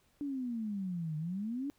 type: exponential two-way sweep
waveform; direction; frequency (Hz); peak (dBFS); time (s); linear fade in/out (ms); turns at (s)
sine; down then up; 293.7 to 150.6 to 293.7; -34; 0.21-1.7; 0; 1.17
effects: pink hiss -71 dBFS RMS until 1.78 s